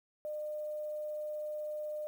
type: tone with quantisation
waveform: sine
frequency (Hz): 604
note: D5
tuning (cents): +48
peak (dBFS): -36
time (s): 0.25-2.07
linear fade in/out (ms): 0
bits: 10
effects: none